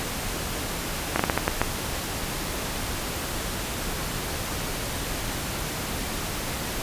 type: slowing click train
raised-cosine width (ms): 0.5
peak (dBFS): -5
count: 7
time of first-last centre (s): 1.16-1.616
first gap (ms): 34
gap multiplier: 1.32
effects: pink hiss -30 dBFS RMS until 6.82 s + resampled to 32000 Hz